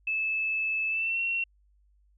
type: tone with pitch glide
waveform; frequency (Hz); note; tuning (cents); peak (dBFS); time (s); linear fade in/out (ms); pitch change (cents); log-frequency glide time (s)
sine; 2615 to 2726; E7 to F7; -15 to -43; -26; 0.07-1.44; 5; +72; 0.88-1.2
effects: added 50 Hz sine -61 dBFS peak until 2.17 s